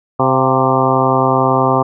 harmonic tone with a mistuned harmonic, 130.9 Hz, C3, 1 cent sharp, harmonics 1 / 2 / 3 / 4 / 5 / 6 / 7 / 8 / 9, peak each -19 / -19 / -19 / -19 / -19 / -19 / -19 / -19 / -19 dBFS, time 0.19-1.83 s, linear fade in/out 10 ms, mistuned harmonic 5, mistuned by +58 cents, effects none

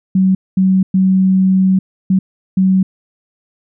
sine tone bursts at uneven times, 188.8 Hz, F#3, 35 cents sharp, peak -8 dBFS, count 5, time 0.15-0.35 / 0.57-0.83 / 0.94-1.79 / 2.1-2.19 / 2.57-2.83 s, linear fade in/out 5 ms, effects none

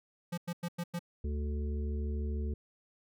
square tone bursts, 173.1 Hz, F3, 15 cents flat, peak -34 dBFS, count 5, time 0.32-0.993 s, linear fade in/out 10 ms, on 57 ms, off 97 ms
harmonic tone, 73.42 Hz, D2, in tune, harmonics 1 / 3 / 5 / 6, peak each -32 / -42 / -46 / -48 dBFS, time 1.24-2.54 s, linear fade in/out 5 ms
effects none

